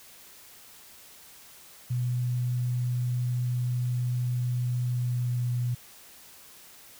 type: tone with pitch glide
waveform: sine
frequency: 123.47 to 122.26 Hz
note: B2 to B2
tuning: 0 to -17 cents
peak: -25 dBFS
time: 1.9-5.75 s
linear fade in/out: 10 ms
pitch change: -17 cents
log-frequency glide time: 4.77-5.53 s
effects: white hiss -51 dBFS RMS until 6.99 s